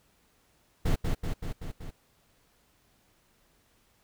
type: noise with echo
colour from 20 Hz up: brown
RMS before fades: -24 dBFS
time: 0.85-0.96 s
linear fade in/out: 10 ms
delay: 190 ms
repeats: 5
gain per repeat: -3 dB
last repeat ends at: 1.91 s
effects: pink hiss -67 dBFS RMS until 4.03 s